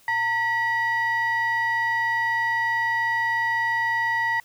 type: tone pair together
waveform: sine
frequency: 911.6 / 1934 Hz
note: A#5 / B6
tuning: -39 / -37 cents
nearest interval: octave + minor second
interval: 1302 cents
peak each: -23 / -21 dBFS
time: 0.08-4.4 s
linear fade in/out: 2 ms
effects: tanh soft clip ceiling -17 dBFS + white hiss -56 dBFS RMS until 4.44 s